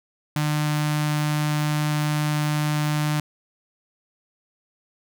sawtooth tone with notch filter, 150.4 Hz, D3, 42 cents sharp, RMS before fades -23 dBFS, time 0.36-3.2 s, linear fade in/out 2 ms, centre 450 Hz, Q 1.1, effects none

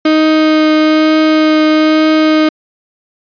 35% pulse tone with vibrato, 311.1 Hz, D#4, in tune, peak -5 dBFS, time 0.05-2.49 s, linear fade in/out 5 ms, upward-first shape triangle, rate 1.1 Hz, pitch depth 10 cents each way, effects resampled to 11025 Hz

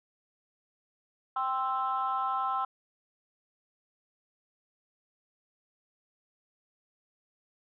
sine chord, C major, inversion second, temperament equal, 784 / 1046.5 / 1318.5 Hz, G5 / C6 / E6, 0 / 0 / 0 cents, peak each -32 / -31 / -31 dBFS, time 1.36-2.65 s, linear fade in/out 5 ms, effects tanh soft clip ceiling -21 dBFS

